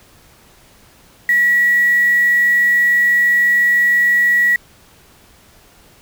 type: tone with quantisation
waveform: sine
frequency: 1927 Hz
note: B6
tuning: 43 cents flat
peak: -10 dBFS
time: 1.29-4.56 s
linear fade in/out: 2 ms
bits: 5
effects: pink hiss -48 dBFS RMS until 6.01 s